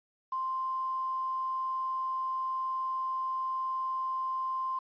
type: tone with quantisation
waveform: sine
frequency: 1046.5 Hz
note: C6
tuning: in tune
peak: -30 dBFS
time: 0.32-4.79 s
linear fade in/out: 5 ms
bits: 9
effects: resampled to 11025 Hz